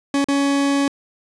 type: tone with dropouts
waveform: 40% pulse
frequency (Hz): 279.8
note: C#4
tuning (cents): +16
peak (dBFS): -15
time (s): 0.14-0.88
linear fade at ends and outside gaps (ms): 2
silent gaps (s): 0.244-0.285
effects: resampled to 22050 Hz + 9-bit